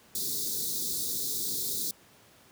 white band-stop noise, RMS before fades -32 dBFS, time 0.15-1.91 s, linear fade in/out 2 ms, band 480 to 3600 Hz, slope 96 dB/octave, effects pink hiss -58 dBFS RMS until 2.51 s + high-pass 100 Hz 12 dB/octave

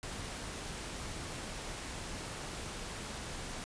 pink noise, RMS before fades -42 dBFS, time 0.03-3.64 s, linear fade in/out 0 ms, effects resampled to 22050 Hz

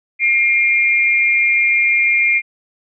sine tone pair together, 2127 / 2387 Hz, C7 / D7, +28 / +28 cents, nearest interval major second, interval 200 cents, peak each -14 dBFS, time 0.19-2.42 s, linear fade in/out 50 ms, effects none

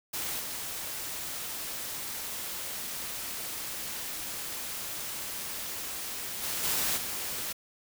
white noise with level steps, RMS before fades -34 / -37 / -33 / -29 / -35 dBFS, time 0.13-7.53 s, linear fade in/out 10 ms, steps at 0.39 / 6.42 / 6.63 / 6.96 s, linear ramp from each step 20 ms, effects none

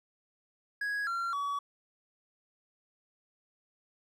triangle tone with pitch steps, 1661.2 / 1372.9 / 1134.6 Hz, G#6 / F6 / C#6, 0 / -30 / +40 cents, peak -29 dBFS, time 0.81-1.59 s, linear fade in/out 5 ms, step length 260 ms, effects none

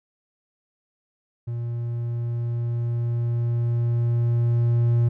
triangle tone with level ramp, 118.3 Hz, A#2, 26 cents sharp, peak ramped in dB -24 to -14 dBFS, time 1.47-5.09 s, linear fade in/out 10 ms, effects none

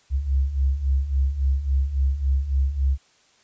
sine beating tone pair, 65.41 / 69.01 Hz, C2 / C#2, 0 / -7 cents, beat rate 3.6 Hz, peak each -25 / -20 dBFS, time 0.1-2.98 s, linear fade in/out 50 ms, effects white hiss -59 dBFS RMS until 3.43 s + resampled to 16000 Hz

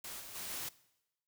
white noise with level steps, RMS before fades -45 / -49 / -43 / -41 dBFS, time 0.04-0.69 s, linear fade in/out 5 ms, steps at 0.19 / 0.34 / 0.49 s, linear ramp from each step 20 ms, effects noise-tail reverb RT60 0.9 s tail -20 dB re dry

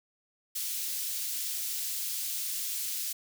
white high-pass noise, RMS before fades -34 dBFS, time 0.55-3.13 s, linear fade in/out 10 ms, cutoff 3600 Hz, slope 12 dB/octave, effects none

